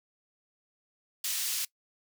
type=high-pass noise; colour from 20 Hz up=pink; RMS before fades=-32 dBFS; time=1.24-1.65 s; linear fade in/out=5 ms; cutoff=3800 Hz; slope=12 dB/octave; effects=noise-tail reverb RT60 0.1 s tail -21 dB re dry